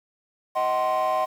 triangle chord, C diminished, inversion first, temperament just, 627.9 / 753.5 / 1046.5 Hz, Eb5 / Gb5 / C6, +16 / +31 / 0 cents, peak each -22 dBFS, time 0.55-1.26 s, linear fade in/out 20 ms, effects tanh soft clip ceiling -16 dBFS + 8-bit

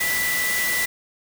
sine tone in noise, 1975.5 Hz, B6, in tune, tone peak -22 dBFS, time 0-0.86 s, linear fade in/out 10 ms, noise white, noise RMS -26 dBFS, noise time 0-0.86 s, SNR +1 dB, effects none

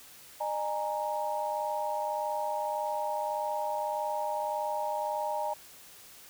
sine chord, D# suspended fourth, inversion none, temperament equal with one note detuned, 606.6 / 830.6 / 932.3 Hz, D#5 / G#5 / A#5, -44 / 0 / 0 cents, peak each -34 dBFS, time 0.4-5.54 s, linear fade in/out 10 ms, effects white hiss -52 dBFS RMS until 6.29 s

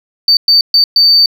sine tone bursts at uneven times, 4584 Hz, D8, 43 cents flat, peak -3 dBFS, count 4, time 0.28-0.37 / 0.48-0.61 / 0.74-0.84 / 0.96-1.26 s, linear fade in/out 2 ms, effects tanh soft clip ceiling -1 dBFS

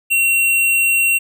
square tone, 2736 Hz, F7, 36 cents flat, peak -13 dBFS, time 0.1-1.19 s, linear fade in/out 20 ms, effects none

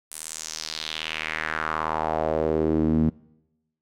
sawtooth tone with band-pass filter sweep, 78.8 Hz, D#2, 23 cents sharp, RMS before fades -26 dBFS, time 0.11-3.1 s, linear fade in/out 10 ms, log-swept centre 10000 to 210 Hz, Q 3, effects noise-tail reverb RT60 0.9 s tail -23 dB re dry

